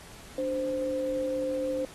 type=tone pair together; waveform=sine; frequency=293.6 / 521 Hz; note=D4 / C5; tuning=0 / -7 cents; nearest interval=minor seventh; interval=993 cents; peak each=-34 / -28 dBFS; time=0.38-1.85 s; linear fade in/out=2 ms; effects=pink hiss -49 dBFS RMS until 1.94 s + AAC 32 kbps

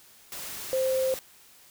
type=tone in noise; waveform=sine; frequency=523.3 Hz; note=C5; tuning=in tune; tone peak=-23 dBFS; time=0.73-1.14 s; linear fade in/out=0 ms; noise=white; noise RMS=-38 dBFS; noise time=0.32-1.19 s; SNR=+12 dB; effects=white hiss -55 dBFS RMS until 1.7 s

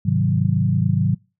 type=chord; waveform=sine; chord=Ab dominant seventh; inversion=none; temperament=equal; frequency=103.83 / 130.81 / 155.56 / 185 Hz; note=Ab2 / C3 / Eb3 / Gb3; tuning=0 / 0 / 0 / 0 cents; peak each=-21 dBFS; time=0.05-1.15 s; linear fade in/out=10 ms; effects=noise-tail reverb RT60 0.3 s tail -26 dB re dry

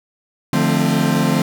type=chord; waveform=40% pulse; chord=D minor seventh; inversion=none; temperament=equal with one note detuned; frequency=149.57 / 174.61 / 220 / 261.6 Hz; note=D3 / F3 / A3 / C4; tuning=+32 / 0 / 0 / 0 cents; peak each=-19 dBFS; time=0.53-1.42 s; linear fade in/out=2 ms; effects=none

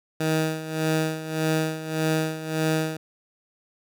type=tone with tremolo; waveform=15% pulse; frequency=158.1 Hz; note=D#3; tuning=28 cents sharp; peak=-14 dBFS; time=0.2-2.97 s; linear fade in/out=5 ms; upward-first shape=sine; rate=1.7 Hz; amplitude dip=75%; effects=none

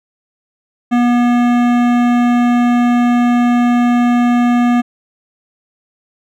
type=tone with hard clipping; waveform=sine; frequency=241.8 Hz; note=B3; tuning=36 cents flat; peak=-11 dBFS; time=0.91-4.82 s; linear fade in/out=20 ms; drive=16 dB; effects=none

